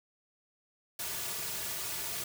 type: noise with comb filter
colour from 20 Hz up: white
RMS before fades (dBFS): -37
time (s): 0.99-2.24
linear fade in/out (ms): 5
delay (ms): 3.8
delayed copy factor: -0.9
effects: none